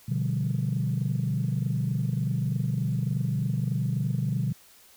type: chord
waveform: sine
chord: G dominant seventh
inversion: first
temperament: equal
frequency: 123.47 / 146.83 / 174.61 / 196 Hz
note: B2 / D3 / F3 / G3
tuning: 0 / 0 / 0 / 0 cents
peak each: -27 / -28 / -32 / -33 dBFS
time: 0.08-4.53 s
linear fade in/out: 10 ms
effects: tanh soft clip ceiling -17 dBFS + white hiss -55 dBFS RMS until 4.96 s